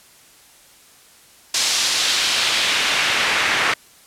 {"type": "noise with band-pass filter sweep", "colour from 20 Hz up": "pink", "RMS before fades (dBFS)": -19, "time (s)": [1.54, 3.74], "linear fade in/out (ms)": 5, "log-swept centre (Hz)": [5300, 1800], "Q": 1.2, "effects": ["white hiss -49 dBFS RMS until 4.06 s", "low-pass 12000 Hz 12 dB/octave"]}